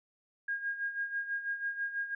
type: tone with tremolo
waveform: sine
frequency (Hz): 1626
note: G#6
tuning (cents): -37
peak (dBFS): -30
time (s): 0.48-2.15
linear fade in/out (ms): 5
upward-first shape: sine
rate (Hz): 6.1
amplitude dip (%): 70
effects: none